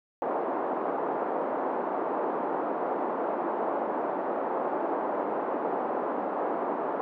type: band-pass noise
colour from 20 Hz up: white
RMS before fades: -30 dBFS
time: 0.22-7.01 s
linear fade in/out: 0 ms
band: 270 to 940 Hz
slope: 24 dB/octave
effects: none